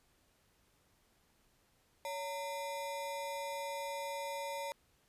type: ring-modulated tone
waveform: square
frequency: 740 Hz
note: F#5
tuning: in tune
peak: -36 dBFS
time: 2.05-4.72 s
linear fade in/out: 0 ms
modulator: 178 Hz
effects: pink hiss -72 dBFS RMS until 5.08 s + resampled to 32000 Hz